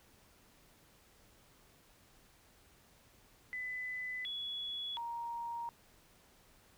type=tone with pitch steps; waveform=sine; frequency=2004 / 3384 / 937 Hz; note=B6 / G#7 / A#5; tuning=+25 / +32 / +9 cents; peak=-38 dBFS; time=3.53-5.69 s; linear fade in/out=0 ms; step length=720 ms; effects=pink hiss -65 dBFS RMS until 6.77 s